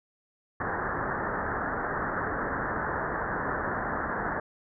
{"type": "low-pass noise", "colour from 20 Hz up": "white", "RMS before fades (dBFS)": -31, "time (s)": [0.6, 4.4], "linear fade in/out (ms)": 5, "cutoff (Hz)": 1800, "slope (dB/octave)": 96, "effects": []}